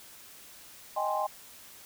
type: chord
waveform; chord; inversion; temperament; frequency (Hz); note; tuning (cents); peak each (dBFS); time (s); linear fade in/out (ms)
sine; Ab major seventh; second; equal; 622.3 / 784 / 830.6 / 1046.5; Eb5 / G5 / Ab5 / C6; 0 / 0 / 0 / 0; -33; 0.96-1.27; 10
effects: white hiss -51 dBFS RMS until 1.85 s